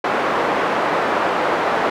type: band-pass noise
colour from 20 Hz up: pink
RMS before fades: -19 dBFS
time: 0.04-1.9 s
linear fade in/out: 5 ms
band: 460 to 1400 Hz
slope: 12 dB/octave
effects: none